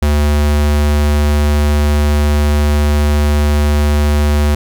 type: tone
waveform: square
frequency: 73.8 Hz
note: D2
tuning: 9 cents sharp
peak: -10 dBFS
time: 0.02-4.55 s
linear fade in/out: 5 ms
effects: none